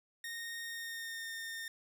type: tone with pitch glide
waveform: sawtooth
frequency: 1851 to 1823.4 Hz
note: A#6 to A#6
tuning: -13 to -39 cents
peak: -37 dBFS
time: 0.24-1.68 s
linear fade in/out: 2 ms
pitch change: -26 cents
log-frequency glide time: 0.65-1.31 s
effects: none